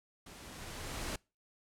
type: noise with level ramp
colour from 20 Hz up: pink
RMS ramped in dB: -52 to -38 dBFS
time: 0.26-1.16 s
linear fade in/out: 5 ms
effects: noise-tail reverb RT60 0.3 s tail -26 dB re dry + low-pass 11000 Hz 12 dB/octave